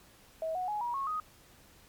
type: tone with pitch steps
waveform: sine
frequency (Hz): 643 / 734.4 / 838.7 / 957.9 / 1094 / 1249.4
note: E5 / F#5 / G#5 / A#5 / C#6 / D#6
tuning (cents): -43 / -13 / +17 / +47 / -23 / +7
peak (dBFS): -31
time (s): 0.42-1.2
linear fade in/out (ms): 2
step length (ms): 130
effects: pink hiss -59 dBFS RMS until 1.88 s + MP3 96 kbps